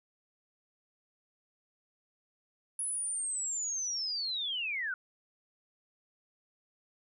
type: linear sweep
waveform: sine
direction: down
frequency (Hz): 10440 to 1424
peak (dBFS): -32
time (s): 2.79-4.94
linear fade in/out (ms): 2
effects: none